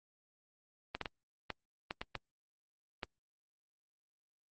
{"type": "clicks", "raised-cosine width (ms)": 0.3, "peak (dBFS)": -21, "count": 8, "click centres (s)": [0.95, 1.013, 1.058, 1.503, 1.909, 2.015, 2.153, 3.032], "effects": ["Opus 24 kbps"]}